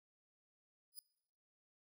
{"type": "tone with exponential growth", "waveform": "5% pulse", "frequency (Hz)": 4978, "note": "D#8", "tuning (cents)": 0, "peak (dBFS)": -37, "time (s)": [0.92, 0.99], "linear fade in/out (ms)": 1, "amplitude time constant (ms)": 15, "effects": ["noise-tail reverb RT60 0.8 s tail -22 dB re dry"]}